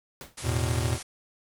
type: noise with exponential decay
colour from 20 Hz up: pink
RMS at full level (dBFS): -38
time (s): 0.21-0.4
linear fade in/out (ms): 1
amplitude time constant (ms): 40
type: low-pass noise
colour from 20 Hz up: white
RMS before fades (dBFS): -40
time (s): 0.37-1.03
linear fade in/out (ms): 10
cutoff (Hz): 11000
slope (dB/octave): 96
type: chord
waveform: square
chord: E suspended fourth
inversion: none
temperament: just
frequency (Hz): 82.41 / 109.88 / 123.61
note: E2 / A2 / B2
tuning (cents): 0 / -2 / +2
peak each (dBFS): -30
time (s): 0.42-0.99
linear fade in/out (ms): 50
effects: none